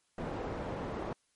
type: low-pass noise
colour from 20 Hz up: white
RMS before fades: -38 dBFS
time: 0.18-1.13 s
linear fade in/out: 2 ms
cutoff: 640 Hz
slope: 12 dB/octave
effects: white hiss -74 dBFS RMS until 1.35 s + MP3 48 kbps